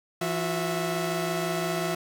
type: tone cluster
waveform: sawtooth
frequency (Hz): 168.5 / 362.8 / 659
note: E3 / F#4 / E5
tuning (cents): +38 / -34 / -1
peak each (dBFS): -27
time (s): 0.21-1.95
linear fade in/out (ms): 5
effects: none